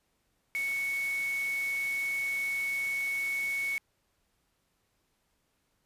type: tone in noise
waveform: sine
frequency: 2217 Hz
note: C#7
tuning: in tune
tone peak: -29 dBFS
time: 0.55-3.78 s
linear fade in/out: 0 ms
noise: white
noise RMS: -45 dBFS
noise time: 0.55-3.78 s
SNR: +13 dB
effects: pink hiss -75 dBFS RMS until 5.85 s + resampled to 32000 Hz